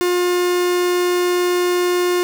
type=tone; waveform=45% pulse; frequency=356.4 Hz; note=F4; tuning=35 cents sharp; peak=-15 dBFS; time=0.01-2.23 s; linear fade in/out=0 ms; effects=none